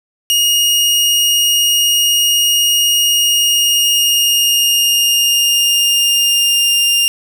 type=tone with pitch glide; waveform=sawtooth; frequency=2864 to 2803 Hz; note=F7 to F7; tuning=+43 to +6 cents; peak=-7 dBFS; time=0.3-7.08 s; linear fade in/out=0 ms; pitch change=-37 cents; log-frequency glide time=3.06-6.82 s; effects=7-bit